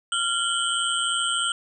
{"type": "tone cluster", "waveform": "sine", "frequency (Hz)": [1387, 2980, 3103, 3276, 8180], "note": ["F6", "F#7", "G7", "G#7", "C9"], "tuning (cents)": [-12, 12, -18, -24, -40], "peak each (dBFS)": [-26, -30, -27, -34, -30], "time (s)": [0.12, 1.52], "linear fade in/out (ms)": 2, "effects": []}